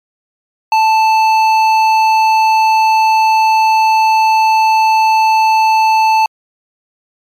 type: tone with hard clipping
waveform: sine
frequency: 880 Hz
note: A5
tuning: in tune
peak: -9 dBFS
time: 0.72-6.26 s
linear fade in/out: 2 ms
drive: 10 dB
effects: MP3 96 kbps